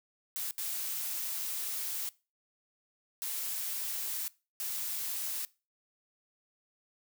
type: noise bursts at uneven times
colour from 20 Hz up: blue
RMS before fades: -36 dBFS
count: 4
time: 0.36-0.51 / 0.58-2.09 / 3.22-4.28 / 4.6-5.45 s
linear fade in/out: 0 ms
effects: noise-tail reverb RT60 0.3 s tail -21 dB re dry